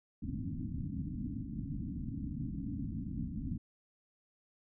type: low-pass noise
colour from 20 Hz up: white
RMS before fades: -39 dBFS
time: 0.22-3.58 s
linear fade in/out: 10 ms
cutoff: 290 Hz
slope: 96 dB/octave
effects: none